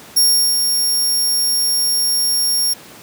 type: tone with ADSR envelope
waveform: 20% pulse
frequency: 5550 Hz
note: F8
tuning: 12 cents flat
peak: -4 dBFS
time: 0.16-2.74 s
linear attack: 12 ms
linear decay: 380 ms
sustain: -5 dB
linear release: 13 ms
effects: pink hiss -39 dBFS RMS until 3.02 s + high-pass 150 Hz 12 dB/octave